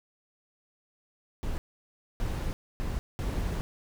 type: noise bursts at uneven times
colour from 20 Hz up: brown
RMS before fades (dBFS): -31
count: 4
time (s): 1.43-1.58 / 2.2-2.53 / 2.8-2.99 / 3.19-3.61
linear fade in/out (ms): 0
effects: none